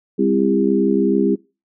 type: harmonic tone with a mistuned harmonic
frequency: 66.9 Hz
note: C2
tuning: 39 cents sharp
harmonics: 3 / 4 / 5 / 6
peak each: -19 / -19 / -19 / -19 dBFS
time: 0.18-1.36 s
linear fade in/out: 20 ms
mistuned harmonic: 4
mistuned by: -26 cents
effects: noise-tail reverb RT60 0.3 s tail -24 dB re dry